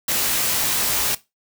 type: noise with comb filter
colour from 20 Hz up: white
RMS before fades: -21 dBFS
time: 0.08-1.15 s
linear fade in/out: 5 ms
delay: 18 ms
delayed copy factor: +0.6
effects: noise-tail reverb RT60 0.2 s tail -17 dB re dry